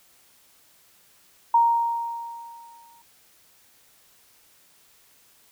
sine tone with exponential decay, 932.3 Hz, A#5, in tune, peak -13 dBFS, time 1.54-3.02 s, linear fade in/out 5 ms, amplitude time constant 320 ms, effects white hiss -58 dBFS RMS until 5.51 s

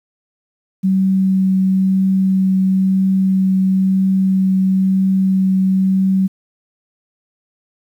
sine tone with vibrato, 190 Hz, F#3, 46 cents sharp, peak -11 dBFS, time 0.83-6.28 s, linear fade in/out 20 ms, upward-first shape triangle, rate 1 Hz, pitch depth 8 cents each way, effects 8-bit

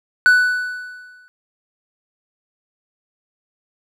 triangle tone with exponential decay, 1488 Hz, F#6, 9 cents sharp, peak -5 dBFS, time 0.26-1.28 s, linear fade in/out 0 ms, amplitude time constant 220 ms, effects none

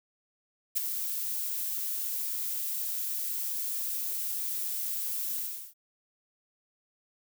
violet noise with ADSR envelope, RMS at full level -25 dBFS, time 0.75-5.74 s, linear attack 22 ms, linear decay 13 ms, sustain -8 dB, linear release 370 ms, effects none

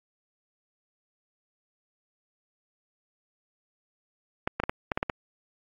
clicks, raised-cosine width 0.5 ms, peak -11 dBFS, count 8, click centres 4.475 / 4.6 / 4.637 / 4.695 / 4.918 / 4.975 / 5.029 / 5.098 s, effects AAC 48 kbps

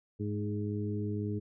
harmonic tone with a mistuned harmonic, 103.83 Hz, G#2, in tune, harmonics 1 / 2 / 3 / 4, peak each -34 / -37 / -39 / -40 dBFS, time 0.19-1.4 s, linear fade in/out 20 ms, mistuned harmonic 2, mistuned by +16 cents, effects none

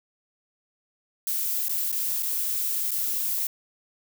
violet noise with dropouts, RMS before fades -27 dBFS, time 1.27-3.47 s, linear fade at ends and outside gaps 2 ms, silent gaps 1.684-1.694 / 1.917-1.925 / 2.225-2.23 / 2.909-2.915 s, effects none

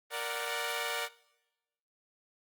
10% pulse chord, Bb augmented, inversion none, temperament equal, 466.2 / 587.3 / 740 Hz, Bb4 / D5 / F#5, 0 / 0 / 0 cents, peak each -29 / -29 / -30 dBFS, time 0.1-1.09 s, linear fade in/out 50 ms, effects noise-tail reverb RT60 1.0 s tail -21 dB re dry + Opus 24 kbps

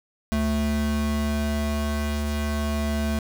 square tone pair together, 73.42 / 220 Hz, D2 / A3, 0 / 0 cents, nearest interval octave + perfect fifth, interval 1900 cents, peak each -26 dBFS, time 0.32-3.19 s, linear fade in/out 0 ms, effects 10-bit

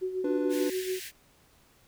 sine tone with tremolo, 372.2 Hz, F#4, 10 cents sharp, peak -27 dBFS, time 0.01-1 s, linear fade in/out 20 ms, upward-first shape sine, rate 6.9 Hz, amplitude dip 60%
triangle chord, B diminished, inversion first, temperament equal with one note detuned, 293.7 / 352.7 / 493.9 Hz, D4 / F4 / B4, 0 / +17 / 0 cents, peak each -27 / -33 / -30 dBFS, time 0.24-0.7 s, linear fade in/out 5 ms
pink high-pass noise, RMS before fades -41 dBFS, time 0.49-1.12 s, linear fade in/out 50 ms, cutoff 1600 Hz, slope 96 dB/octave
effects pink hiss -62 dBFS RMS until 1.87 s

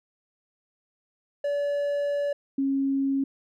triangle / sine tone pair in turn, 574 / 272.9 Hz, D5 / C#4, -40 / -27 cents, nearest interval octave + minor second, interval 1287 cents, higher first, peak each -22 dBFS, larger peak neither, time 1.44-2.33 / 2.58-3.24 s, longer first, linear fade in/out 5 ms, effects none

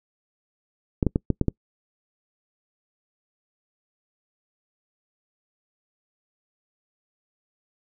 clicks, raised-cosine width 3 ms, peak -7 dBFS, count 6, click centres 1.028 / 1.067 / 1.159 / 1.303 / 1.413 / 1.483 s, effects noise-tail reverb RT60 0.1 s tail -26 dB re dry

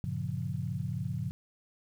sine chord, G half-diminished seventh, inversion none, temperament just, 98 / 117.6 / 141.12 / 176.4 Hz, G2 / Bb2 / Db3 / F3, 0 / +16 / +31 / +18 cents, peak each -38 / -37 / -36 / -38 dBFS, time 0.04-1.31 s, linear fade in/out 0 ms, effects 10-bit

